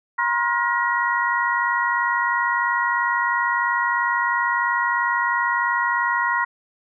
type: tone cluster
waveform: sine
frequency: 958 / 1058 / 1425 / 1901 Hz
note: A#5 / C6 / F6 / A#6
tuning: +47 / +19 / +34 / +33 cents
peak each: -24 / -24 / -25 / -23 dBFS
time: 0.18-6.45 s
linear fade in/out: 10 ms
effects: none